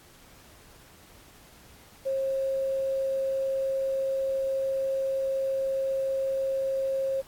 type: tone with quantisation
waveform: sine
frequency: 537 Hz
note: C5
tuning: 45 cents sharp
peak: -25 dBFS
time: 2.05-7.22 s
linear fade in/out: 20 ms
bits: 9
effects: pink hiss -54 dBFS RMS until 7.27 s + AAC 64 kbps